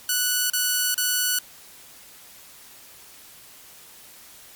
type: tone bursts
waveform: 5% pulse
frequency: 1480 Hz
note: F#6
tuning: in tune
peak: -9 dBFS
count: 3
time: 0.09-1.388 s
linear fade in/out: 2 ms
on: 410 ms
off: 34 ms
effects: white hiss -47 dBFS RMS until 4.55 s + MP3 96 kbps